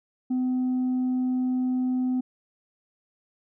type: tone with tanh clipping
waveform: sine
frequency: 254.2 Hz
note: C4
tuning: 50 cents flat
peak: -23 dBFS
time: 0.3-2.21 s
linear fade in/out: 10 ms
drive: 1 dB
effects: none